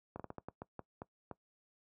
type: slowing click train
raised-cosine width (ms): 1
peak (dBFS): -29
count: 10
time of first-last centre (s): 0.16-1.313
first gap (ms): 36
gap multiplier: 1.3
effects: noise-tail reverb RT60 0.1 s tail -20 dB re dry + high-pass 80 Hz 12 dB/octave